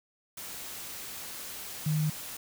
sine tone in noise, 153.7 Hz, D#3, 21 cents flat, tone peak -25 dBFS, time 1.86-2.1 s, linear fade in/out 5 ms, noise white, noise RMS -41 dBFS, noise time 0.37-2.37 s, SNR +13 dB, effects none

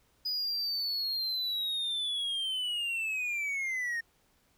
triangle linear sweep, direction down, 4978 to 1829 Hz, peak -29 dBFS, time 0.25-4.01 s, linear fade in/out 10 ms, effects pink hiss -69 dBFS RMS until 4.57 s

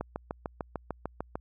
click train, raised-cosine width 1 ms, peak -19 dBFS, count 10, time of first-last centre 0.01-1.355 s, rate 6.69 Hz, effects added 60 Hz sine -54 dBFS peak until 1.4 s

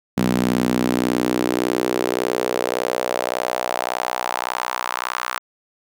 sawtooth tone with high-pass filter sweep, 61.74 Hz, B1, in tune, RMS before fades -22 dBFS, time 0.17-5.39 s, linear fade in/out 10 ms, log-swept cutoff 200 to 1200 Hz, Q 2.5, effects none

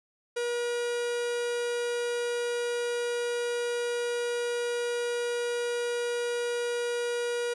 45% pulse tone, 479.3 Hz, A#4, 48 cents sharp, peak -28 dBFS, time 0.36-7.54 s, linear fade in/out 10 ms, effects resampled to 24000 Hz

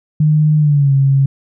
sine tone with pitch glide, 152.7 to 136.83 Hz, D#3 to C#3, -32 to -22 cents, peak -8 dBFS, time 0.2-1.26 s, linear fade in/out 5 ms, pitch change -190 cents, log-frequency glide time 0.58-0.93 s, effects none

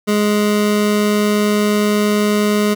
25% pulse tone, 208.6 Hz, G#3, 8 cents sharp, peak -9 dBFS, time 0.07-2.75 s, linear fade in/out 20 ms, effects none

